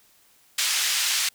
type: band-pass noise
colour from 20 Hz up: white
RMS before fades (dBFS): -24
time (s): 0.58-1.29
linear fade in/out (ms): 5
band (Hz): 1800 to 6700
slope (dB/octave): 12
effects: white hiss -59 dBFS RMS until 1.34 s